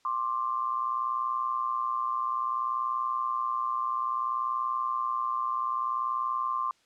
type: tone pair together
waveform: sine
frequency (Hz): 1054.1 / 1174.7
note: C6 / D6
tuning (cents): +13 / 0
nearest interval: major second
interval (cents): 187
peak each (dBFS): -29 / -31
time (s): 0.05-6.71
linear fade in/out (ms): 2
effects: white hiss -66 dBFS RMS until 6.85 s + low-pass 6000 Hz 12 dB/octave